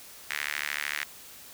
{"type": "tone with high-pass filter", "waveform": "sawtooth", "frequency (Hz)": 73.3, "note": "D2", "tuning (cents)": -3, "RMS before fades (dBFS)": -33, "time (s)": [0.3, 1.04], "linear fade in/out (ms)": 5, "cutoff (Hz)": 1900, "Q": 3.2, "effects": ["white hiss -48 dBFS RMS until 1.53 s"]}